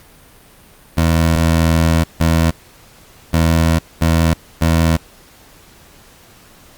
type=tone bursts at uneven times; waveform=20% pulse; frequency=81.9 Hz; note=E2; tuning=11 cents flat; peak=-6 dBFS; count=5; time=0.97-2.04 / 2.2-2.51 / 3.33-3.79 / 4.01-4.34 / 4.61-4.97 s; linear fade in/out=10 ms; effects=pink hiss -45 dBFS RMS until 6.77 s + Opus 48 kbps